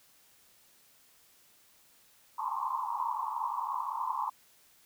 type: band-pass noise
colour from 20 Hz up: white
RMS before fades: -34 dBFS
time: 2.38-4.3 s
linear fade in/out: 10 ms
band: 870 to 1100 Hz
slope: 96 dB/octave
effects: white hiss -63 dBFS RMS until 4.85 s